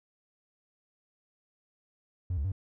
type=tone with pitch steps; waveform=triangle; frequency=89.7 / 70.4 / 96.5 Hz; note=F2 / C#2 / G2; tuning=+47 / +27 / -27 cents; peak=-25 dBFS; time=2.3-2.519 s; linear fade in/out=5 ms; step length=73 ms; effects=tanh soft clip ceiling -24 dBFS